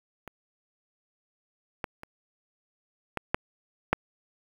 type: clicks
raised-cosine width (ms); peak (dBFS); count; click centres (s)
0.5; -25 / -15 / -26 / -14 / -7 / -6; 6; 0.277 / 1.842 / 2.034 / 3.173 / 3.345 / 3.93
effects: 7-bit